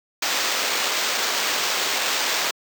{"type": "noise with sample-and-hold", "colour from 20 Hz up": "white", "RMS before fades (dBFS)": -23, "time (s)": [0.22, 2.51], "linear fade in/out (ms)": 5, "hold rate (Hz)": 11025, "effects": ["high-pass 400 Hz 12 dB/octave"]}